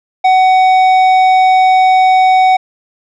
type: tone with tanh clipping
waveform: triangle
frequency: 750 Hz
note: F#5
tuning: 23 cents sharp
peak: -7 dBFS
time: 0.24-2.57 s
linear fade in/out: 10 ms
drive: 14 dB
effects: none